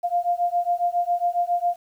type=beating tone pair; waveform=sine; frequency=697 / 704.3 Hz; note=F5 / F5; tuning=-4 / +14 cents; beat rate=7.3 Hz; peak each=-23 dBFS; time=0.03-1.76 s; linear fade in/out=20 ms; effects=9-bit